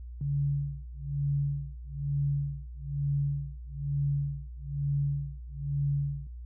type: tone with tremolo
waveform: sine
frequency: 141.7 Hz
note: C#3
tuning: 38 cents sharp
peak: -24 dBFS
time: 0.21-6.27 s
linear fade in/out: 2 ms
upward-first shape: sine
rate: 1.1 Hz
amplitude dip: 100%
effects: noise-tail reverb RT60 0.3 s tail -23 dB re dry + added 60 Hz sine -39 dBFS peak until 6.45 s